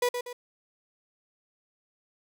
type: tone with echo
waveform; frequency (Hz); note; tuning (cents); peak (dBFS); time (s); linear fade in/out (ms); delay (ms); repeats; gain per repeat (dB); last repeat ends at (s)
35% pulse; 489.4; B4; -16; -21; 0.02-0.09; 5; 120; 2; -7; 0.33
effects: none